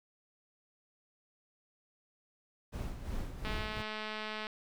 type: noise with tremolo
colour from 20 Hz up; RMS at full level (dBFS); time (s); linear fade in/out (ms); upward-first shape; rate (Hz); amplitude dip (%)
brown; -37; 2.72-3.83; 20; sine; 2.8; 60
type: click train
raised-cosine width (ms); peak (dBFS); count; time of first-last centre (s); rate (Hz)
0.3; -24; 220; 3.45-4.469; 215
effects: none